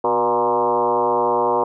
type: tone with frequency modulation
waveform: sine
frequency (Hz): 709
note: F5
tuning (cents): +26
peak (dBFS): -15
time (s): 0.04-1.64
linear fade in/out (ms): 5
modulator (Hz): 114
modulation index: 3.1
effects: none